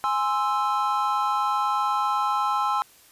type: chord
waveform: triangle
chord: Ab augmented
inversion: none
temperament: equal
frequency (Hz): 830.6 / 1046.5 / 1318.5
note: Ab5 / C6 / E6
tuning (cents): 0 / 0 / 0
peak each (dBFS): -24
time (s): 0.04-2.82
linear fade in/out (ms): 0
effects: white hiss -54 dBFS RMS until 3.11 s + resampled to 32000 Hz